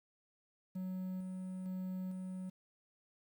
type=tone with tremolo; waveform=triangle; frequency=185.7 Hz; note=F#3; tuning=7 cents sharp; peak=-36 dBFS; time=0.75-2.5 s; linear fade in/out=10 ms; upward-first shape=square; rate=1.1 Hz; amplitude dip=25%; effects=11-bit